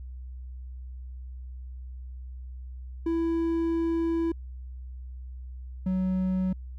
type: tone pair in turn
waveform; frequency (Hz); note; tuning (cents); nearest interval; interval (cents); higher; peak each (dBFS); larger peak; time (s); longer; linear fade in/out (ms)
triangle; 331.2 / 186.37; E4 / F#3; +8 / +13; minor seventh; 995; first; -22; neither; 3.06-4.32 / 5.86-6.53; first; 5
effects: added 63 Hz sine -37 dBFS peak until 6.78 s